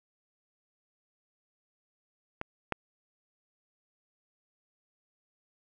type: clicks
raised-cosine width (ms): 0.5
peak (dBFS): -19 / -14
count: 2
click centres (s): 2.414 / 2.723
effects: none